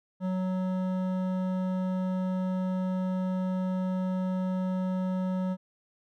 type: tone with hard clipping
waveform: triangle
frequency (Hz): 185.5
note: F#3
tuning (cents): +5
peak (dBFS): -29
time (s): 0.2-5.57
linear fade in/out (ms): 50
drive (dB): 16
effects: none